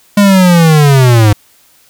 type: linear sweep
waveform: square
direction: down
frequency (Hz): 206.6 to 101.4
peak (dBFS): -4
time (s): 0.17-1.33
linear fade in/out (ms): 5
effects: white hiss -47 dBFS RMS until 1.89 s